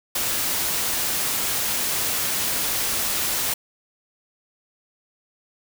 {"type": "noise", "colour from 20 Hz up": "white", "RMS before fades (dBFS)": -24, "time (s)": [0.15, 3.54], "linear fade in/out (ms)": 5, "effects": []}